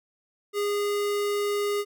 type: tone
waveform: square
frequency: 409.9 Hz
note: G#4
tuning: 23 cents flat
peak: -25 dBFS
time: 0.53-1.85 s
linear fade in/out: 50 ms
effects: none